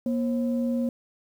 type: tone pair together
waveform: sine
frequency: 238.6 / 535.6 Hz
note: A#3 / C5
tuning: +41 / +40 cents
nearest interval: octave + major second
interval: 1399 cents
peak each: -23 / -31 dBFS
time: 0.06-0.89 s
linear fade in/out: 2 ms
effects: tanh soft clip ceiling -16 dBFS + 9-bit